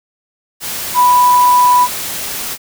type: tone in noise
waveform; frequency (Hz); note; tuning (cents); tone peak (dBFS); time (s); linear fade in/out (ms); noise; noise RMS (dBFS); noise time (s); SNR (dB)
sine; 987.8; B5; 0; -6; 0.94-1.88; 50; white; -22; 0.6-2.58; +13
effects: none